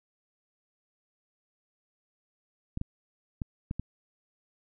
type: clicks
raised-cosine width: 5 ms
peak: -20 dBFS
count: 5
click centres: 2.774 / 2.814 / 3.418 / 3.711 / 3.796 s
effects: none